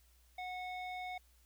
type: tone with low-pass filter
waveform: square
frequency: 733 Hz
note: F#5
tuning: 16 cents flat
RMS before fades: -43 dBFS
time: 0.38-1.18 s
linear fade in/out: 5 ms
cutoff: 2900 Hz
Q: 2.5
effects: added 60 Hz sine -65 dBFS peak until 1.45 s + white hiss -71 dBFS RMS until 1.45 s